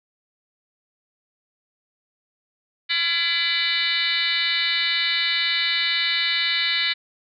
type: tone with frequency modulation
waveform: sine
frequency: 2971 Hz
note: F#7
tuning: 6 cents sharp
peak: -19 dBFS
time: 2.89-6.94 s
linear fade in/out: 20 ms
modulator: 320 Hz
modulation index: 3.9
effects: none